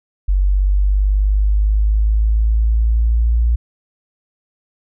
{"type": "exponential sweep", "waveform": "sine", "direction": "up", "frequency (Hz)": [47.25, 58.27], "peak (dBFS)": -11, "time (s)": [0.28, 3.56], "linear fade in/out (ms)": 10, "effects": []}